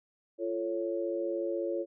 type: chord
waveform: sine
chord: F augmented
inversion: none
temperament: equal with one note detuned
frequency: 344 / 440 / 554.4 Hz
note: F4 / A4 / C#5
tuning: -26 / 0 / 0 cents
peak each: -33 / -37 / -34 dBFS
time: 0.38-1.86 s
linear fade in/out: 50 ms
effects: none